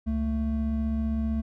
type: tone pair together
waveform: triangle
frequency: 68.94 / 222.3 Hz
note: C#2 / A3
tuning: -9 / +18 cents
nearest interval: octave + minor sixth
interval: 2027 cents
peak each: -26 / -25 dBFS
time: 0.06-1.42 s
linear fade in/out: 20 ms
effects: none